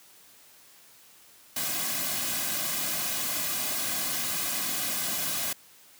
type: noise with comb filter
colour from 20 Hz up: white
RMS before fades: -30 dBFS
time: 1.56-5.53 s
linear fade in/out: 5 ms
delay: 2.2 ms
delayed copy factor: -0.65
effects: white hiss -55 dBFS RMS until 5.99 s + high-pass 80 Hz 12 dB/octave